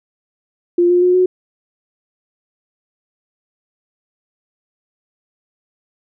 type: tone with pitch steps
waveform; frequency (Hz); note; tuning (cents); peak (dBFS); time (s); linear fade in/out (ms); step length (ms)
sine; 349.2 / 354.9 / 360.7 / 366.6; F4 / F4 / F#4 / F#4; 0 / +28 / -44 / -16; -9; 0.78-1.26; 5; 120
effects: none